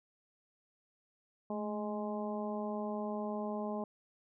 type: harmonic tone with a mistuned harmonic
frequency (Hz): 208.8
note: G#3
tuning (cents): +10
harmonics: 1 / 2 / 3 / 4 / 5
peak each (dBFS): -38 / -42 / -41 / -44 / -47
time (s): 1.5-3.84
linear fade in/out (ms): 2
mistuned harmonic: 1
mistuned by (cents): +45
effects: none